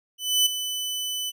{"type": "tone with ADSR envelope", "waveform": "sawtooth", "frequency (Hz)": 3000, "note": "F#7", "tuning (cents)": 23, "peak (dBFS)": -13, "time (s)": [0.18, 1.32], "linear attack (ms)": 280, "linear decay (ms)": 11, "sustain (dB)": -11, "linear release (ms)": 33, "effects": []}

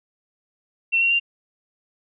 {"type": "tone with pitch steps", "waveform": "sine", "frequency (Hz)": [2709, 2744, 2779], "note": ["E7", "F7", "F7"], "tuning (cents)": [47, -31, -9], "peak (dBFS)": -16, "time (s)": [0.92, 1.199], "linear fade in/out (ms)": 20, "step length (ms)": 93, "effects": []}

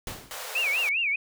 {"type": "noise with exponential decay", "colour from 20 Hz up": "pink", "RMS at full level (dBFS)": -33, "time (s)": [0.07, 0.53], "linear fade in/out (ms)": 2, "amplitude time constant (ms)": 99}
{"type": "high-pass noise", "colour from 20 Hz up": "pink", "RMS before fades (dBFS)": -37, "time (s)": [0.31, 0.89], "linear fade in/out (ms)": 0, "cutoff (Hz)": 440, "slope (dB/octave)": 96}
{"type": "tone with vibrato", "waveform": "sine", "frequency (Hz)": 2486, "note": "D#7", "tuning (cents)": -2, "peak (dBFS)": -23, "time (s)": [0.55, 1.16], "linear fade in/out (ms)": 5, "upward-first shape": "sine", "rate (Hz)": 5, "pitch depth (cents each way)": 210}
{"effects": []}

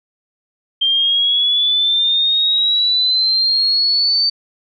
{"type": "exponential sweep", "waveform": "sine", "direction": "up", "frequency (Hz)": [3164, 4588], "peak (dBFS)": -12, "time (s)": [0.81, 4.3], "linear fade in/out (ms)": 10, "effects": []}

